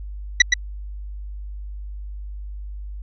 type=tone with echo; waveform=sawtooth; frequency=1957 Hz; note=B6; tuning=16 cents flat; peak=-3 dBFS; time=0.4-0.42 s; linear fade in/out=5 ms; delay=120 ms; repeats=1; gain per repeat=-5 dB; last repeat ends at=0.54 s; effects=added 50 Hz sine -30 dBFS peak until 3.02 s + resampled to 16000 Hz